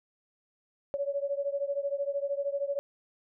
sine beating tone pair, 558 / 571 Hz, C#5 / D5, +11 / -49 cents, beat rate 13 Hz, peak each -31 / -33 dBFS, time 0.94-2.79 s, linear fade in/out 0 ms, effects none

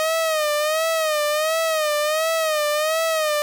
sawtooth tone with vibrato, 622.3 Hz, D#5, in tune, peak -15 dBFS, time 0-3.42 s, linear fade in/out 0 ms, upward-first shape sine, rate 1.4 Hz, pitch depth 83 cents each way, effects none

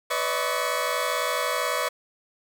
20% pulse tone cluster, 499 / 582 / 640 / 1112 Hz, B4 / D5 / D#5 / C#6, +18 / -16 / +49 / +5 cents, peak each -25 dBFS, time 0.1-1.89 s, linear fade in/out 10 ms, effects none

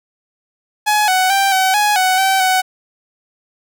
sawtooth tone with pitch steps, 843 / 746 / 785 / 757 / 835 / 746 / 769 / 748 Hz, G#5 / F#5 / G5 / F#5 / G#5 / F#5 / G5 / F#5, +26 / +14 / +2 / +39 / +9 / +14 / -33 / +19 cents, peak -8 dBFS, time 0.86-2.62 s, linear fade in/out 20 ms, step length 220 ms, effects none

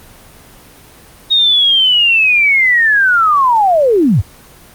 sine linear sweep, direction down, 3754 to 71 Hz, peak -7 dBFS, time 1.3-4.22 s, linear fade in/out 20 ms, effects pink hiss -40 dBFS RMS until 4.74 s + Opus 24 kbps

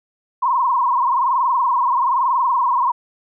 sine tone with frequency modulation, 1015 Hz, B5, 47 cents sharp, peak -14 dBFS, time 0.42-2.92 s, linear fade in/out 10 ms, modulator 21.1 Hz, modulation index 3.5, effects none

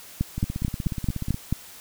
two click trains, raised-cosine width 5 ms, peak -10 / -16 dBFS, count 7 / 17, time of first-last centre 0.21-1.526 / 0.38-1.344 s, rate 4.56 / 16.6 Hz, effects white hiss -45 dBFS RMS until 1.8 s

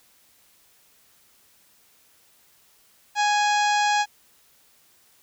harmonic tone, 830.6 Hz, G#5, in tune, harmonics 1 / 2 / 3 / 4 / 5 / 6 / 7 / 8 / 9, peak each -20 / -26 / -30 / -32 / -34 / -36 / -37 / -38 / -39 dBFS, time 3.15-4.06 s, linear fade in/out 50 ms, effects white hiss -59 dBFS RMS until 5.22 s

